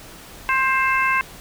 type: harmonic tone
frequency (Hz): 528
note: C5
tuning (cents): +16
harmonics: 2 / 3 / 4 / 5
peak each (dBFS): -20 / -22 / -23 / -24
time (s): 0.49-1.21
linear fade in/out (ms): 0
effects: pink hiss -41 dBFS RMS until 1.4 s